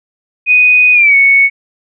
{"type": "tone with pitch glide", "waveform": "sine", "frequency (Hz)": [2489, 2217], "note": ["D#7", "C#7"], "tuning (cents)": [0, 0], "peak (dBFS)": -4, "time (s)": [0.46, 1.5], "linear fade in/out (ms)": 50, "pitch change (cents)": -200, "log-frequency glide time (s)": [0.93, 1.15], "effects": []}